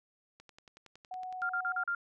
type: click train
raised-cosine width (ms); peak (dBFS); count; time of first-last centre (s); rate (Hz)
0.2; -36; 12; 0.4-1.419; 10.8
type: tone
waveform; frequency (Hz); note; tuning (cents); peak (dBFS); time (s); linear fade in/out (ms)
sine; 740; F#5; 0; -38; 1.11-1.84; 5
type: tone bursts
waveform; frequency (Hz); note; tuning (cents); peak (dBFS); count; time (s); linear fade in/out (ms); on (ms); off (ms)
sine; 1396.9; F6; 0; -30; 5; 1.42-1.949; 2; 73; 41
effects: none